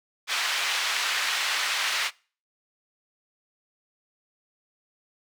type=band-pass noise; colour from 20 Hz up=white; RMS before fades=-27 dBFS; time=0.27-2.11 s; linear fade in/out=50 ms; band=1200 to 3400 Hz; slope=12 dB/octave; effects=noise-tail reverb RT60 0.4 s tail -24 dB re dry